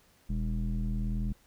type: tone with low-pass filter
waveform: square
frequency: 40.44 Hz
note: E1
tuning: 32 cents flat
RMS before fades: -31 dBFS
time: 0.29-1.33 s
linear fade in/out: 10 ms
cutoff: 190 Hz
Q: 3.5
effects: pink hiss -64 dBFS RMS until 1.46 s